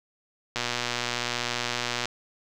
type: click train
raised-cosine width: 0.2 ms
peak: -10 dBFS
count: 182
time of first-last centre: 0.56-2.056 s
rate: 121 Hz
effects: none